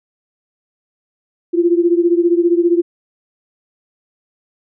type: beating tone pair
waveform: sine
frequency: 340.3 / 355.3 Hz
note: F4 / F4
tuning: -45 / +30 cents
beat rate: 15 Hz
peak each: -12 / -15 dBFS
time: 1.53-2.82 s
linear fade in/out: 20 ms
effects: none